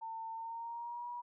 sine tone with pitch glide, 900 to 964.6 Hz, A5 to B5, +39 to -41 cents, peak -40 dBFS, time 0.01-1.22 s, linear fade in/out 20 ms, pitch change +120 cents, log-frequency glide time 0.31-1.08 s, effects none

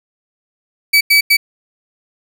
30% pulse tone bursts at uneven times, 2290 Hz, D7, 44 cents flat, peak -5 dBFS, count 3, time 0.93-1.01 / 1.1-1.21 / 1.3-1.37 s, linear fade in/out 10 ms, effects none

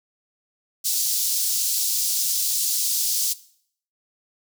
pink high-pass noise, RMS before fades -23 dBFS, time 0.84-3.34 s, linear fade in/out 20 ms, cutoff 4700 Hz, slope 24 dB/octave, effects noise-tail reverb RT60 0.6 s tail -18 dB re dry

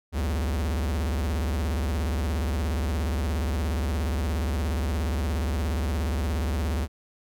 square tone with vibrato, 73.42 Hz, D2, in tune, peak -25 dBFS, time 0.12-6.88 s, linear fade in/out 50 ms, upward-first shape sine, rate 17 Hz, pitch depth 280 cents each way, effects none

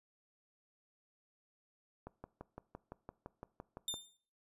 click train, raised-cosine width 1 ms, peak -32 dBFS, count 12, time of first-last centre 2.07-3.941 s, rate 5.88 Hz
sawtooth tone with exponential decay, 3603 Hz, A7, 40 cents sharp, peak -31 dBFS, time 3.88-4.17 s, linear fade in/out 2 ms, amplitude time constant 63 ms
effects noise-tail reverb RT60 0.5 s tail -21 dB re dry + resampled to 32000 Hz

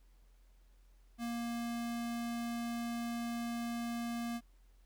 square tone, 235.1 Hz, A#3, 15 cents sharp, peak -37 dBFS, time 1.18-4.41 s, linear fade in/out 50 ms, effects added 43 Hz sine -60 dBFS peak until 4.85 s + pink hiss -75 dBFS RMS until 4.85 s

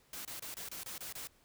white noise bursts, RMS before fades -44 dBFS, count 8, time 0.13-1.272 s, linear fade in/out 2 ms, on 120 ms, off 26 ms, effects pink hiss -68 dBFS RMS until 1.44 s

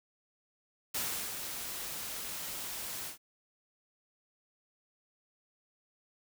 white noise with ADSR envelope, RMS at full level -34 dBFS, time 0.94-3.18 s, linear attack 9 ms, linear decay 370 ms, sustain -6 dB, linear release 120 ms, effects none

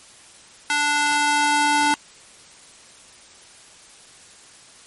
square tone with high-pass filter sweep, 293.7 Hz, D4, in tune, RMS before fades -19 dBFS, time 0.7-1.94 s, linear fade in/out 0 ms, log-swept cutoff 1300 to 660 Hz, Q 1.2, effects white hiss -47 dBFS RMS until 4.86 s + MP3 48 kbps

